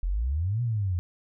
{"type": "exponential two-way sweep", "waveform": "sine", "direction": "up then down", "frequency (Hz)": [40.79, 123.47, 85.2], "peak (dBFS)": -24, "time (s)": [0.03, 0.99], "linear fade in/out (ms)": 0, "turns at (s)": 0.62, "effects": []}